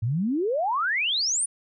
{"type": "exponential sweep", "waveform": "sine", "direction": "up", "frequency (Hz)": [103.83, 9850], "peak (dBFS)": -22, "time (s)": [0.02, 1.46], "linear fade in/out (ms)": 10, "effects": []}